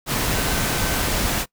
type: tone in noise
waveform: sine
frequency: 1536 Hz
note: G6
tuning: 36 cents flat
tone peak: -33 dBFS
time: 0.3-1.1 s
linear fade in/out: 50 ms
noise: pink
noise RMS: -22 dBFS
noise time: 0.06-1.46 s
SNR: -14 dB
effects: noise-tail reverb RT60 0.1 s tail -22 dB re dry